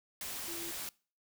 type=tone in noise; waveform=sine; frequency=338.2 Hz; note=E4; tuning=44 cents sharp; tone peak=-45 dBFS; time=0.48-0.71 s; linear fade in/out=2 ms; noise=white; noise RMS=-41 dBFS; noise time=0.21-0.89 s; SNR=-7 dB; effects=noise-tail reverb RT60 0.4 s tail -24 dB re dry